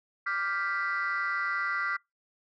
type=chord; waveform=sine; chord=G dominant seventh; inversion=second; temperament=equal; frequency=1174.7 / 1396.9 / 1568 / 1975.5 Hz; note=D6 / F6 / G6 / B6; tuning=0 / 0 / 0 / 0 cents; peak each=-33 / -31 / -34 / -32 dBFS; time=0.26-1.97 s; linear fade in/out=10 ms; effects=noise-tail reverb RT60 0.2 s tail -26 dB re dry + tanh soft clip ceiling -22 dBFS